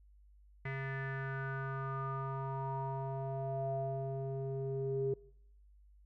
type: tone with low-pass filter sweep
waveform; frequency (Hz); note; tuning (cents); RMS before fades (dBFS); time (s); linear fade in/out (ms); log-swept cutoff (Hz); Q
square; 135; C#3; -45; -38; 0.65-5.14; 5; 2000 to 410; 6.8
effects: noise-tail reverb RT60 0.7 s tail -23 dB re dry + added 50 Hz sine -59 dBFS peak until 6.05 s